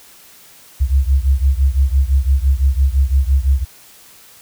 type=beating tone pair; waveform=sine; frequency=65.41 / 71.31 Hz; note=C2 / C#2; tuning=0 / +50 cents; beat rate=5.9 Hz; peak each=-13 / -15 dBFS; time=0.8-3.65 s; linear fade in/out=20 ms; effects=white hiss -44 dBFS RMS until 4.41 s